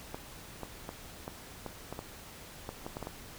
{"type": "clicks", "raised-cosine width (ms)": 1, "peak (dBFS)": -24, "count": 12, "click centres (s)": [0.145, 0.633, 0.891, 1.279, 1.663, 1.926, 1.991, 2.691, 2.865, 2.969, 3.027, 3.071], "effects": ["pink hiss -49 dBFS RMS until 3.38 s"]}